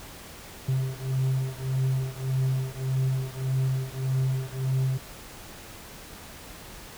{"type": "beating tone pair", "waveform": "triangle", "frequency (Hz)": [130.81, 132.51], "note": ["C3", "C3"], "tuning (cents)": [0, 22], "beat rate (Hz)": 1.7, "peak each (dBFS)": [-25, -26], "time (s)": [0.68, 4.98], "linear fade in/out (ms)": 10, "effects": ["pink hiss -44 dBFS RMS until 6.97 s"]}